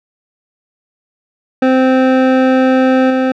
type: tone with level steps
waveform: 25% pulse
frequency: 260 Hz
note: C4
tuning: 11 cents flat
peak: -4 / -7 dBFS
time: 1.62-3.32 s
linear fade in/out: 5 ms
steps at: 3.1 s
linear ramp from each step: 5 ms
effects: low-pass 2000 Hz 12 dB/octave